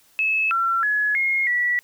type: tone with pitch steps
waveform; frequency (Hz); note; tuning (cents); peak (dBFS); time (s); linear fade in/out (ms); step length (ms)
sine; 2596 / 1356 / 1693 / 2148 / 1947; E7 / E6 / G#6 / C7 / B6; -27 / +49 / +33 / +45 / -25; -18; 0.19-1.79; 0; 320
effects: white hiss -57 dBFS RMS until 1.83 s